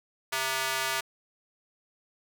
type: tone with high-pass filter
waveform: square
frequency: 132.5 Hz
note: C3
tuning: 22 cents sharp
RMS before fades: -30 dBFS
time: 0.32-1.01 s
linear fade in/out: 10 ms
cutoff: 1200 Hz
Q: 0.82
effects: none